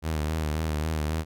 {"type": "tone with vibrato", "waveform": "sawtooth", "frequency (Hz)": 77.7, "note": "D#2", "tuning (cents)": -2, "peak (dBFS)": -22, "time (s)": [0.02, 1.25], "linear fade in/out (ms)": 50, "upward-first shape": "sine", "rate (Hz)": 3.7, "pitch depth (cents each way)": 56, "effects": []}